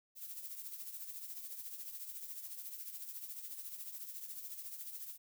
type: noise with tremolo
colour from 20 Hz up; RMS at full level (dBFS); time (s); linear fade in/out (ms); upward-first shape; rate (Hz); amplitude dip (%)
violet; -44; 0.15-5.18; 50; triangle; 14; 65
effects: none